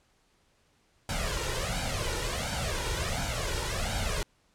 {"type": "noise with flanger", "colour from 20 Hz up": "pink", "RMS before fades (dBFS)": -31, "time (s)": [1.09, 4.23], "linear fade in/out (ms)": 2, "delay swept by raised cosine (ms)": [1.3, 2.16], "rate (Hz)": 1.4, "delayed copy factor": 0.75, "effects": ["pink hiss -68 dBFS RMS until 4.54 s", "low-pass 9000 Hz 12 dB/octave"]}